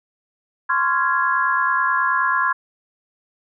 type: chord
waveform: sine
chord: Db major seventh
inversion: third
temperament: just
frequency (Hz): 1039.4 / 1108.7 / 1385.9 / 1663.1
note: C6 / Db6 / F6 / Ab6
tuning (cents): -12 / 0 / -14 / +2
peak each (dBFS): -20 / -25 / -23 / -21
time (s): 0.69-2.53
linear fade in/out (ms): 10
effects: none